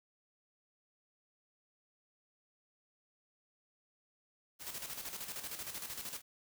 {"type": "noise with tremolo", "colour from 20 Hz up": "white", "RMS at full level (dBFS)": -42, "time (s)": [4.59, 6.22], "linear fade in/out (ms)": 50, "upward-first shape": "square", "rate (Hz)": 13, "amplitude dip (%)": 55, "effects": []}